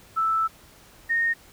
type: tone pair in turn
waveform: sine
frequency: 1318.5 / 1847 Hz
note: E6 / A#6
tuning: 0 / -16 cents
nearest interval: tritone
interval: 584 cents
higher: second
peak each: -20 dBFS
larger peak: neither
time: 0.16-0.48 / 1.09-1.34 s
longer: first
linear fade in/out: 20 ms
effects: pink hiss -52 dBFS RMS until 1.52 s